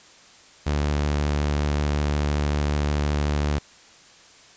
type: tone with vibrato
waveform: sawtooth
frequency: 73.42 Hz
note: D2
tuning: in tune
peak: -17 dBFS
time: 0.66-3.59 s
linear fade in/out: 10 ms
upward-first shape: triangle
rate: 5.4 Hz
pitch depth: 12 cents each way
effects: white hiss -50 dBFS RMS until 4.56 s + resampled to 16000 Hz